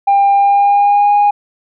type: tone with pitch glide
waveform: sine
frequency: 798 to 821.4 Hz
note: G5 to G#5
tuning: +31 to -19 cents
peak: -5 dBFS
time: 0.07-1.31 s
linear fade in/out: 10 ms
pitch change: +50 cents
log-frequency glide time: 0.34-1.13 s
effects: tanh soft clip ceiling -5 dBFS